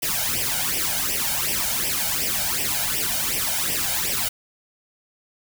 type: noise with flanger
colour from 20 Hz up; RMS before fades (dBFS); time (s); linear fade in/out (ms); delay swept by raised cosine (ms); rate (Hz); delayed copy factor
white; -24; 0.02-4.29; 10; 0.36 to 1.36; 2.7; +0.8
effects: none